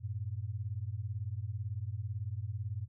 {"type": "beating tone pair", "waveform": "sine", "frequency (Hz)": [94.9, 112.9], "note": ["F#2", "A2"], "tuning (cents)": [44, 45], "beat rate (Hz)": 18, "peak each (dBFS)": [-38, -38], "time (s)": [0, 2.88], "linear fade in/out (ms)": 50, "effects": []}